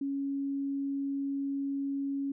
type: tone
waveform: sine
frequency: 277.2 Hz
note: C#4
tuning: in tune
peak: -30 dBFS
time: 0.01-2.32 s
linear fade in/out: 5 ms
effects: none